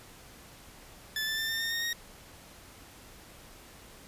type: tone with pitch steps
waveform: 20% pulse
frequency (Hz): 1744 / 1764.3 / 1784.8 / 1805.5 / 1826.5 / 1847.7 / 1869.2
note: A6 / A6 / A6 / A6 / A#6 / A#6 / A#6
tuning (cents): -16 / +4 / +24 / +44 / -36 / -16 / +4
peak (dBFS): -25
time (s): 1.16-1.93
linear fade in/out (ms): 2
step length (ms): 110
effects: pink hiss -52 dBFS RMS until 4.07 s + resampled to 32000 Hz